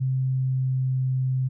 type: tone with pitch glide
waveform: sine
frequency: 131 to 130.02 Hz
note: C3 to C3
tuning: +2 to -11 cents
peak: -21 dBFS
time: 0-1.49 s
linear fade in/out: 20 ms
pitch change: -13 cents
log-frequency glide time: 0.12-1 s
effects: none